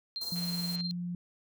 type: tone with tremolo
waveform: sine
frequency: 4173 Hz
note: C8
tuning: 5 cents flat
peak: -32 dBFS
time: 0.16-0.91 s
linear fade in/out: 0 ms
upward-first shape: sine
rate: 19 Hz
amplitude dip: 65%
type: band-stop noise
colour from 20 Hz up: white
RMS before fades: -44 dBFS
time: 0.21-0.76 s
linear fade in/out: 5 ms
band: 1100 to 5400 Hz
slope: 24 dB/octave
type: tone with pitch glide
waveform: sine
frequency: 174.61 to 175.72 Hz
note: F3 to F3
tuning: 0 to +11 cents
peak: -33 dBFS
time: 0.32-1.15 s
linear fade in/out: 2 ms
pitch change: +11 cents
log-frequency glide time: 0.66-0.92 s
type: click train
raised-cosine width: 0.2 ms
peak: -33 dBFS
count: 69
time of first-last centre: 0.36-0.807 s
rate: 152 Hz
effects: none